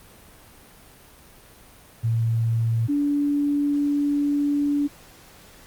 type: tone pair in turn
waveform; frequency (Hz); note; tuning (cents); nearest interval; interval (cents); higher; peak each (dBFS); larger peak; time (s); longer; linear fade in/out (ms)
sine; 114.4 / 288.3; A#2 / D4; -32 / -32; octave + major third; 1600; second; -19; neither; 2.03-2.88 / 2.88-4.88; second; 20
effects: pink hiss -49 dBFS RMS until 5.66 s + Opus 32 kbps